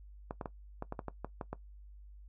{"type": "clicks", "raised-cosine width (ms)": 1, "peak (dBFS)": -24, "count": 10, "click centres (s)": [0.309, 0.412, 0.458, 0.824, 0.924, 0.992, 1.083, 1.246, 1.412, 1.53], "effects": ["noise-tail reverb RT60 0.1 s tail -17 dB re dry", "added 50 Hz sine -50 dBFS peak until 2.28 s"]}